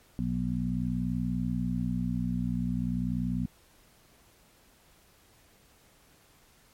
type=harmonic tone with a mistuned harmonic; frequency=60.4 Hz; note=B1; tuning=38 cents flat; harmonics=1 / 2 / 3 / 4; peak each=-37 / -34 / -31 / -32 dBFS; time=0.19-3.46 s; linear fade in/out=0 ms; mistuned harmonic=1; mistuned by=-90 cents; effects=pink hiss -61 dBFS RMS until 6.73 s + MP3 64 kbps